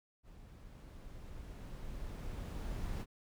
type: noise with level ramp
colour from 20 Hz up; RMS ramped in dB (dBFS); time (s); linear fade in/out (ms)
brown; -55 to -38; 0.23-3.06; 50
effects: none